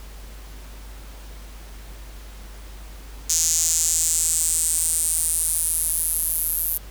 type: tone with high-pass filter sweep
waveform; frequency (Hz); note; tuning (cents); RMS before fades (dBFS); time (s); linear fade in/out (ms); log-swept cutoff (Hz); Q
square; 81.7; E2; -15; -22; 3.29-6.78; 10; 6600 to 12000; 4.6
effects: added 50 Hz sine -37 dBFS peak until 6.9 s + pink hiss -46 dBFS RMS until 6.9 s